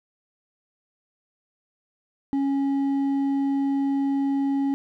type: tone with hard clipping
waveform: sine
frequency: 276 Hz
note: C#4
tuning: 7 cents flat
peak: -22 dBFS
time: 2.33-4.74 s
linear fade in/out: 0 ms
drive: 4 dB
effects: none